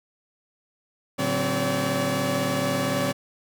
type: tone cluster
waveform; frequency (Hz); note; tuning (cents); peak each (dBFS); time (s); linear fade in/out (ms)
sawtooth; 111.5 / 142 / 184.4 / 260.2 / 571; A2 / C#3 / F#3 / C4 / D5; +23 / +42 / -6 / -9 / -49; -30 / -27 / -27 / -24 / -23; 1.18-3.13; 20
effects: none

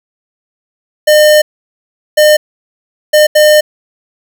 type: tone bursts at uneven times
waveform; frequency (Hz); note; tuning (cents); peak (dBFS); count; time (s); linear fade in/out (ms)
square; 606; D#5; -46; -4; 4; 1.07-1.42 / 2.17-2.37 / 3.13-3.27 / 3.35-3.61; 10
effects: 7-bit

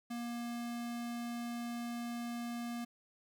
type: tone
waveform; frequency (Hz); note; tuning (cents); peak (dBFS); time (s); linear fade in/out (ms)
square; 237.2; A#3; +30; -39; 0.1-2.85; 10
effects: 12-bit

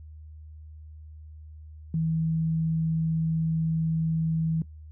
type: tone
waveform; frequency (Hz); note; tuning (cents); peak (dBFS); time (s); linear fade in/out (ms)
sine; 161.4; E3; -36; -23; 1.94-4.62; 2
effects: noise-tail reverb RT60 0.1 s tail -19 dB re dry + added 77 Hz sine -42 dBFS peak until 4.91 s

